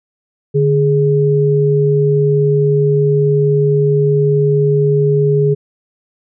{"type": "tone pair together", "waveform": "sine", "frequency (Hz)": [146.83, 415.9], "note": ["D3", "G#4"], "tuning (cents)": [0, 2], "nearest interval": "octave + tritone", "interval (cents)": 1802, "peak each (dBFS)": [-12, -12], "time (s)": [0.54, 5.55], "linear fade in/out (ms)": 20, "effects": []}